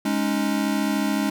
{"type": "chord", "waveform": "square", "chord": "Ab suspended fourth", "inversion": "none", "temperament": "equal", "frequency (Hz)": [207.7, 277.2, 311.1], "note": ["Ab3", "Db4", "Eb4"], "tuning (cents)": [0, 0, 0], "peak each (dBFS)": [-25, -26, -28], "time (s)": [0.05, 1.3], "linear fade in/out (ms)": 5, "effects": []}